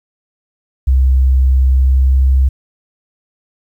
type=tone with pitch glide; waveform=sine; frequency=65.5 to 66.18 Hz; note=C2 to C2; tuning=+2 to +20 cents; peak=-6 dBFS; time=0.87-2.49 s; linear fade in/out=10 ms; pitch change=+18 cents; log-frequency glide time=1.67-2.18 s; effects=tanh soft clip ceiling -3 dBFS + 8-bit